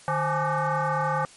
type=tone with frequency modulation; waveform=sine; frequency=152.1 Hz; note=D#3; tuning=39 cents flat; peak=-22 dBFS; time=0.08-1.25 s; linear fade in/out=0 ms; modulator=339 Hz; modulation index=3.8; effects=white hiss -50 dBFS RMS until 1.36 s + MP3 48 kbps